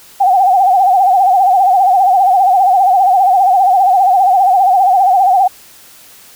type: tone with vibrato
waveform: sine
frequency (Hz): 758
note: F#5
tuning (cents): +42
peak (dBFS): -6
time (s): 0.2-5.48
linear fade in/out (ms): 10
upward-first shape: sine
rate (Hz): 15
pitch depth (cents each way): 100
effects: white hiss -40 dBFS RMS until 6.35 s